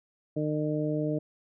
harmonic tone, 151.8 Hz, D#3, 42 cents flat, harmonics 1 / 2 / 3 / 4, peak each -31 / -30 / -34 / -34 dBFS, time 0.36-1.19 s, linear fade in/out 10 ms, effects none

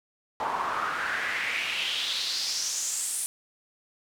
pink noise with band-pass filter sweep, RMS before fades -30 dBFS, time 0.4-3.26 s, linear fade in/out 0 ms, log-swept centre 870 to 9700 Hz, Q 3.9, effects none

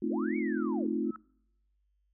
sine chord, F dominant seventh, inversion first, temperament equal, 220 / 261.6 / 311.1 / 349.2 Hz, A3 / C4 / Eb4 / F4, 0 / 0 / 0 / 0 cents, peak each -34 dBFS, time 0.02-1.11 s, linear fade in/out 5 ms
sine linear two-way sweep, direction up then down, 182.3 to 2291 to 182.3 Hz, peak -40 dBFS, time 0.07-0.92 s, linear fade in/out 10 ms, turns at 0.37 s
sine tone with exponential growth, 1300 Hz, E6, 24 cents flat, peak -38 dBFS, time 1.04-1.16 s, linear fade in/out 1 ms, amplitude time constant 25 ms
effects noise-tail reverb RT60 0.8 s tail -26 dB re dry + added 50 Hz sine -70 dBFS peak until 2.13 s

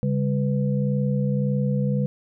sine tone cluster, 138.6 / 200.4 / 496.5 Hz, C#3 / G3 / B4, 0 / +38 / +9 cents, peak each -22 / -24 / -30 dBFS, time 0.03-2.06 s, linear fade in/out 0 ms, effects none

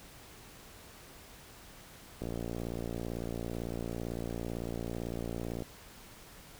click train, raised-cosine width 2 ms, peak -24 dBFS, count 198, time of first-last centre 2.22-5.622 s, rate 57.9 Hz, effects pink hiss -53 dBFS RMS until 6.59 s

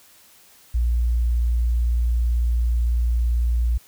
sine tone, 59 Hz, A#1, 22 cents sharp, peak -17 dBFS, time 0.74-3.78 s, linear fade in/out 10 ms, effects white hiss -52 dBFS RMS until 3.87 s

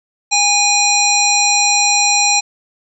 harmonic tone, 820 Hz, G#5, 22 cents flat, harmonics 1 / 3 / 5 / 7 / 9, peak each -17 / -17 / -17 / -17 / -17 dBFS, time 0.31-2.41 s, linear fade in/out 20 ms, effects none

